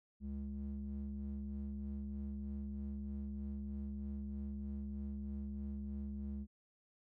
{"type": "ring-modulated tone", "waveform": "triangle", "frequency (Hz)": 68.7, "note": "C#2", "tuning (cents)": -15, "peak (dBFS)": -35, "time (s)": [0.2, 6.47], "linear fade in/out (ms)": 50, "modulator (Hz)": 139, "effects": []}